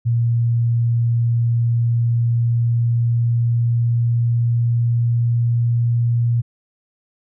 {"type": "tone with pitch glide", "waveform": "sine", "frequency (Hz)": [117.5, 118.39], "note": ["A#2", "A#2"], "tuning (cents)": [14, 27], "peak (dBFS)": -14, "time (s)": [0.05, 6.42], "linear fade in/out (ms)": 20, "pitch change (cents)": 13, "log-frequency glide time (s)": [1.6, 6.1], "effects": []}